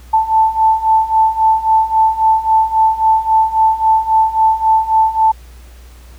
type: beating tone pair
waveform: sine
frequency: 880 / 883.7 Hz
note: A5 / A5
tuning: 0 / +7 cents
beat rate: 3.7 Hz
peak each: -14 / -11 dBFS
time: 0.13-5.32 s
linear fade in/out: 10 ms
effects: added 60 Hz sine -35 dBFS peak until 6.18 s + pink hiss -46 dBFS RMS until 6.18 s